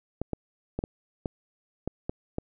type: clicks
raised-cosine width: 2 ms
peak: -16 dBFS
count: 8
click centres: 0.216 / 0.333 / 0.79 / 0.839 / 1.258 / 1.876 / 2.095 / 2.384 s
effects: none